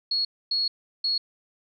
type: tone bursts at uneven times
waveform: sine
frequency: 4331 Hz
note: C#8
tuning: 41 cents flat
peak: -22 dBFS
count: 3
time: 0.11-0.25 / 0.51-0.68 / 1.04-1.18 s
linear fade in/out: 5 ms
effects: none